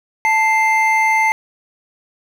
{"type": "tone pair together", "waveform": "triangle", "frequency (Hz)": [880, 2093], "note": ["A5", "C7"], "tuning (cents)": [0, 0], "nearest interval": "octave + minor third", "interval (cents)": 1500, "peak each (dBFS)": -13, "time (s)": [0.25, 1.32], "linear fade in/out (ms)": 0, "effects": ["7-bit"]}